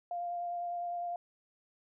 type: tone with vibrato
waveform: sine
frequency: 698.5 Hz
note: F5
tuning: in tune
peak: -34 dBFS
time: 0.11-1.16 s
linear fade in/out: 2 ms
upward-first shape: sine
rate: 9.9 Hz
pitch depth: 13 cents each way
effects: none

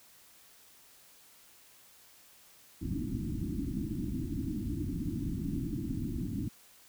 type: low-pass noise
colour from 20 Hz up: white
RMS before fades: -35 dBFS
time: 2.81-6.49 s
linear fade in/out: 10 ms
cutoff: 330 Hz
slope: 96 dB/octave
effects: white hiss -59 dBFS RMS until 6.88 s

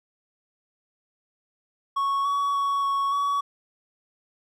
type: tone with pitch steps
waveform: triangle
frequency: 1107 / 1127 / 1118 / 1110 / 1130 Hz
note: C#6 / C#6 / C#6 / C#6 / C#6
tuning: -3 / +28 / +14 / +2 / +33 cents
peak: -20 dBFS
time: 1.96-3.41 s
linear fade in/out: 10 ms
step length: 290 ms
effects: none

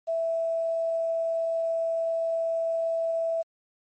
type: tone with quantisation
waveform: sine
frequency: 659.3 Hz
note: E5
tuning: in tune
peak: -24 dBFS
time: 0.07-3.43 s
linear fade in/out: 20 ms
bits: 9
effects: MP3 32 kbps

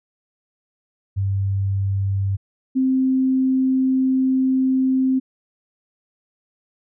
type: tone pair in turn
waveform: sine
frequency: 98 / 261.6 Hz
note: G2 / C4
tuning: 0 / 0 cents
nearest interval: octave + perfect fourth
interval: 1700 cents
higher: second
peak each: -18 / -15 dBFS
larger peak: second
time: 1.16-2.37 / 2.75-5.2 s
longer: second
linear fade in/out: 20 ms
effects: none

